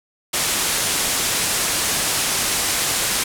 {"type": "low-pass noise", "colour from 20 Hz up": "white", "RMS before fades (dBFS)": -21, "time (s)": [0.33, 3.24], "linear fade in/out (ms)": 10, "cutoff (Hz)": 11000, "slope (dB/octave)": 24, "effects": []}